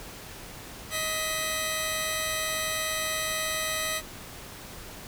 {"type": "tone pair together", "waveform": "10% pulse", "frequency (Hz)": [630, 2000], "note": ["D#5", "B6"], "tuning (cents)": [21, 21], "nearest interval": "octave + minor sixth", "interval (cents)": 2000, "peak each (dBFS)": -22, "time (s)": [0.9, 4.02], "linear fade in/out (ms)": 50, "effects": ["pink hiss -43 dBFS RMS until 5.07 s"]}